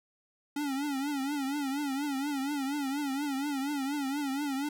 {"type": "tone with vibrato", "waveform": "square", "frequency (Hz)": 279.9, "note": "C#4", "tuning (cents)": 17, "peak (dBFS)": -31, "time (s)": [0.56, 4.69], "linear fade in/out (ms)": 5, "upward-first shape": "triangle", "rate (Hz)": 4.2, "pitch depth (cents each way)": 120, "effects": []}